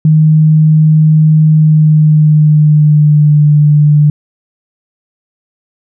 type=tone with pitch glide; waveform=sine; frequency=155.56 to 148.71 Hz; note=D#3 to D3; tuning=0 to +22 cents; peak=-3 dBFS; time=0.05-4.1 s; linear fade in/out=2 ms; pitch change=-78 cents; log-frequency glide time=1.51-3.44 s; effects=none